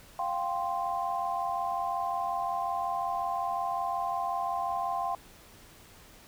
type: chord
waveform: sine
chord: F suspended second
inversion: none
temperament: equal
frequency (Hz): 698.5 / 784 / 1046.5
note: F5 / G5 / C6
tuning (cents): 0 / 0 / 0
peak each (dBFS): -33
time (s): 0.19-5.15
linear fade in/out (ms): 2
effects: pink hiss -54 dBFS RMS until 6.27 s